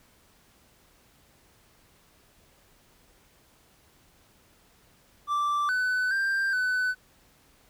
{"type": "tone with pitch steps", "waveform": "triangle", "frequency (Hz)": [1171, 1503, 1582, 1503], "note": ["D6", "F#6", "G6", "F#6"], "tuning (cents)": [-5, 27, 15, 27], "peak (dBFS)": -22, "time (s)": [5.27, 6.95], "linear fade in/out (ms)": 50, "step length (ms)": 420, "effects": ["pink hiss -61 dBFS RMS until 7.69 s"]}